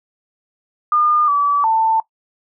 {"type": "tone with pitch steps", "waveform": "sine", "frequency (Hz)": [1212, 1150, 891], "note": ["D#6", "D6", "A5"], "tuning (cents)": [-46, -37, 22], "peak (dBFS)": -12, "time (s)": [0.92, 2], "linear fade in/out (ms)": 2, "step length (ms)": 360, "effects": ["noise-tail reverb RT60 0.1 s tail -18 dB re dry"]}